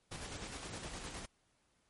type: noise with tremolo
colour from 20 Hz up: pink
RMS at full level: -44 dBFS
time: 0.11-1.26 s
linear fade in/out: 10 ms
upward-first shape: square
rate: 9.7 Hz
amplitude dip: 35%
effects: pink hiss -75 dBFS RMS until 1.89 s + MP3 48 kbps